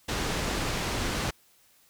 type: low-pass noise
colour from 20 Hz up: pink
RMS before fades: -30 dBFS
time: 0.08-1.31 s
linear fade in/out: 10 ms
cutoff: 7100 Hz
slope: 12 dB/octave
effects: white hiss -62 dBFS RMS until 1.89 s